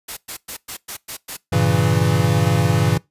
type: noise bursts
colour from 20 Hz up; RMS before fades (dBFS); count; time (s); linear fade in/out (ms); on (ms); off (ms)
white; -30; 7; 0.08-1.37; 10; 90; 110
type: chord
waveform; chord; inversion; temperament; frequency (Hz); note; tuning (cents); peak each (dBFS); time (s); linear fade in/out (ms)
square; G diminished seventh; none; equal with one note detuned; 98.85 / 116.54 / 138.59 / 164.81; G2 / Bb2 / Db3 / Fb3; +15 / 0 / 0 / 0; -21; 1.52-2.98; 10
effects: noise-tail reverb RT60 0.2 s tail -23 dB re dry + resampled to 32000 Hz